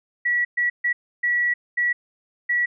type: tone bursts at uneven times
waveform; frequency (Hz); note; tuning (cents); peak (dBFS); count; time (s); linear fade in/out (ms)
sine; 1936; B6; -35; -18; 6; 0.25-0.45 / 0.57-0.7 / 0.84-0.93 / 1.23-1.54 / 1.77-1.93 / 2.49-2.66; 10
effects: none